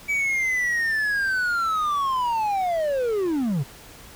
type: linear sweep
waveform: triangle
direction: down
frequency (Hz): 2300 to 123.47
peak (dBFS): -19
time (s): 0.08-3.64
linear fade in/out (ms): 20
effects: pink hiss -45 dBFS RMS until 4.15 s